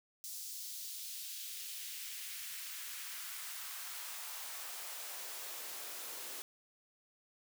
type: noise with high-pass filter sweep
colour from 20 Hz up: white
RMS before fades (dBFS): -45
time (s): 0.24-6.42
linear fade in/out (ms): 0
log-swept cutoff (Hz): 5500 to 330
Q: 1.2
effects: none